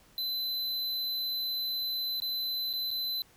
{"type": "tone with dropouts", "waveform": "square", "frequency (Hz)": 4032, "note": "B7", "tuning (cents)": 35, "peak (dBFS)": -31, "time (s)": [0.18, 3.22], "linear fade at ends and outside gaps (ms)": 1, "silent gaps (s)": [[2.201, 2.22], [2.73, 2.736], [2.906, 2.912]], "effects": ["pink hiss -61 dBFS RMS until 3.36 s"]}